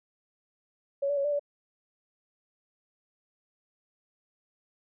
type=tone with pitch steps; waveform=sine; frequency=558 / 575 / 557 / 586 / 576 Hz; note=C#5 / D5 / C#5 / D5 / D5; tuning=+11 / -37 / +8 / -4 / -34 cents; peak=-25 dBFS; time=1.02-1.395 s; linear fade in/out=10 ms; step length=75 ms; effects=none